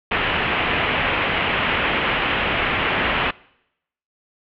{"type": "low-pass noise", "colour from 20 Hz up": "white", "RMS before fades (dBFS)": -21, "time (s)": [0.11, 3.31], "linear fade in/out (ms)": 5, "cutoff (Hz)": 3000, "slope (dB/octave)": 48, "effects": ["noise-tail reverb RT60 0.8 s tail -23 dB re dry"]}